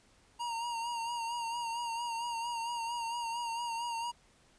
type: tone with vibrato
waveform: square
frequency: 935 Hz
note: A#5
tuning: 5 cents sharp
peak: -35 dBFS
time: 0.39-4.12 s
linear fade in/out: 20 ms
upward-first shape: sine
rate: 4.4 Hz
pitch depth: 42 cents each way
effects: pink hiss -65 dBFS RMS until 4.58 s + resampled to 22050 Hz